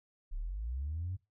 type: linear sweep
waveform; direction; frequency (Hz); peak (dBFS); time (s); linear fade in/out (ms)
sine; up; 30.87 to 96.3; -34; 0.31-1.17; 20
effects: noise-tail reverb RT60 0.2 s tail -17 dB re dry + tanh soft clip ceiling -30 dBFS